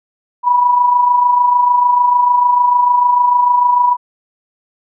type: tone with amplitude modulation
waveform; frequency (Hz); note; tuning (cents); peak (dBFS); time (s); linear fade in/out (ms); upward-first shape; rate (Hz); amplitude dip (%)
sine; 979; B5; -15; -6; 0.43-3.97; 50; sine; 26.7; 50
effects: none